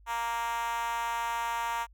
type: tone with high-pass filter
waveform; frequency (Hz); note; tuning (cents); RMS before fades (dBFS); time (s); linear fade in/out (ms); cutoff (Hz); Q
5% pulse; 233.1; A#3; 0; -32; 0.06-1.87; 50; 910; 5.6
effects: added 50 Hz sine -54 dBFS peak until 1.93 s